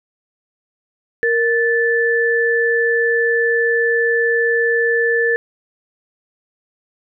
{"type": "tone pair together", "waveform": "sine", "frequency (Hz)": [466.2, 1752.5], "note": ["A#4", "A6"], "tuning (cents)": [0, -7], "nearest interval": "octave + major seventh", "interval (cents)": 2293, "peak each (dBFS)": -16, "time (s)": [1.23, 5.36], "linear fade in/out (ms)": 0, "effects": []}